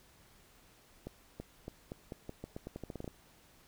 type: accelerating click train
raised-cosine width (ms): 2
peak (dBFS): -28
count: 16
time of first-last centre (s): 1.07-3.078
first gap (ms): 330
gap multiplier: 0.85
effects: pink hiss -63 dBFS RMS until 3.67 s